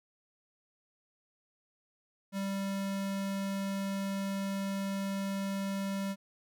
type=tone; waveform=square; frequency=196 Hz; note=G3; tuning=in tune; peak=-33 dBFS; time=2.32-6.16 s; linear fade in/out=50 ms; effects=none